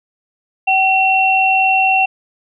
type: tone pair together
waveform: sine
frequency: 763.8 / 2722 Hz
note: G5 / F7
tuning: -45 / -45 cents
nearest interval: octave + minor seventh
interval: 2200 cents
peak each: -13 dBFS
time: 0.67-2.06 s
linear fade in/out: 10 ms
effects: none